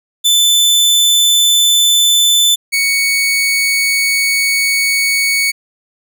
sawtooth tone pair in turn, 3520 / 2228 Hz, A7 / C#7, 0 / +8 cents, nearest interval minor sixth, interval 792 cents, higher first, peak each -5 / -8 dBFS, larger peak first, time 0.24-2.56 / 2.72-5.52 s, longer second, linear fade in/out 20 ms, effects none

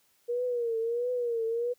sine tone with vibrato, 473.6 Hz, A#4, 27 cents sharp, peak -27 dBFS, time 0.28-1.74 s, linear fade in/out 20 ms, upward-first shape triangle, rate 1.5 Hz, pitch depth 100 cents each way, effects white hiss -68 dBFS RMS until 1.78 s

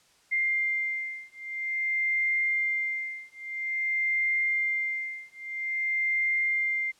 sine beating tone pair, 2100 / 2100.5 Hz, C7 / C7, +6 / +6 cents, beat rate 0.5 Hz, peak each -29 dBFS, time 0.31-6.92 s, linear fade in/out 20 ms, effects white hiss -62 dBFS RMS until 6.99 s + low-pass 8000 Hz 12 dB/octave

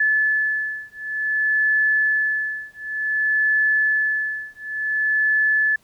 sine beating tone pair, 1730 / 1730.55 Hz, A6 / A6, -30 / -29 cents, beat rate 0.55 Hz, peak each -21 dBFS, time 0-5.76 s, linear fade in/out 5 ms, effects pink hiss -59 dBFS RMS until 5.83 s

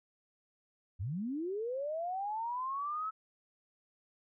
sine linear sweep, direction up, 78.9 to 1310 Hz, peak -34 dBFS, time 0.99-3.11 s, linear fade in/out 20 ms, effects none

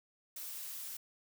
blue noise, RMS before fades -44 dBFS, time 0.36-0.97 s, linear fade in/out 5 ms, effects none

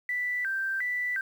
sine tone with vibrato, 1760 Hz, A6, in tune, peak -27 dBFS, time 0.09-1.21 s, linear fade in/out 2 ms, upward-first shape square, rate 1.4 Hz, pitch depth 200 cents each way, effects 9-bit

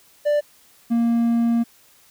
triangle tone pair in turn, 589 / 233.3 Hz, D5 / A#3, +5 / +2 cents, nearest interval octave + major third, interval 1603 cents, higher first, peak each -14 dBFS, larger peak neither, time 0.25-0.41 / 0.9-1.64 s, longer second, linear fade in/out 20 ms, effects white hiss -54 dBFS RMS until 2.1 s

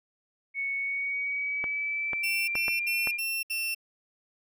sine tone with pitch glide, 2216 to 2403 Hz, C#7 to D7, -1 to +39 cents, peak -28 dBFS, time 0.54-3.2 s, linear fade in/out 50 ms, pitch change +140 cents, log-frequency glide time 0.77-2.99 s
clicks, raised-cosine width 0.5 ms, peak -19 dBFS, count 5, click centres 1.641 / 2.133 / 2.554 / 2.682 / 3.073 s
35% pulse tone bursts, 2700 Hz, E7, 41 cents sharp, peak -27 dBFS, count 5, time 2.23-3.748 s, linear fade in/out 10 ms, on 250 ms, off 67 ms
effects none

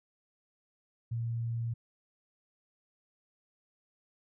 sine tone, 116.2 Hz, A#2, 5 cents flat, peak -31 dBFS, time 1.11-1.74 s, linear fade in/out 10 ms, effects none

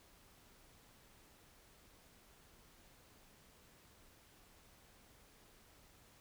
silence, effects pink hiss -65 dBFS RMS until 6.2 s

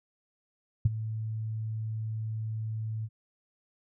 sine tone with ADSR envelope, 110 Hz, A2, in tune, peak -16 dBFS, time 0.85-3.09 s, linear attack 7 ms, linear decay 23 ms, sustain -15 dB, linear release 47 ms, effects none

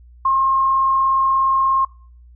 sine tone with frequency modulation, 1070 Hz, C6, 38 cents sharp, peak -13 dBFS, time 0.25-1.85 s, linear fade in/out 5 ms, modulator 36.9 Hz, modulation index 0.3, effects noise-tail reverb RT60 0.5 s tail -24 dB re dry + added 60 Hz sine -42 dBFS peak until 2.35 s

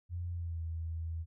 sine tone with pitch glide, 87.3 to 81.93 Hz, F2 to E2, 0 to -10 cents, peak -35 dBFS, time 0.09-1.26 s, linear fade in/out 50 ms, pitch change -110 cents, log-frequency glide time 0.3-0.62 s, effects none

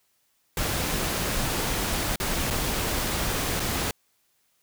pink noise with dropouts, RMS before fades -27 dBFS, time 0.57-3.91 s, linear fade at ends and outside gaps 2 ms, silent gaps 2.159-2.2 / 2.503-2.507 / 3.597-3.601 s, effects white hiss -69 dBFS RMS until 4.62 s

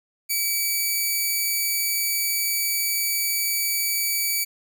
5% pulse tone, 2294 Hz, D7, 41 cents flat, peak -12 dBFS, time 0.29-4.45 s, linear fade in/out 20 ms, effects none

